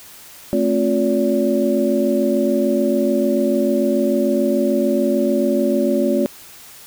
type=tone cluster; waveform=sine; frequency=219.4 / 266.2 / 355 / 572 Hz; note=A3 / C4 / F4 / D5; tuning=-5 / +30 / +28 / -46 cents; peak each=-20 dBFS; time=0.53-6.26 s; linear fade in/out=0 ms; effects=white hiss -41 dBFS RMS until 6.86 s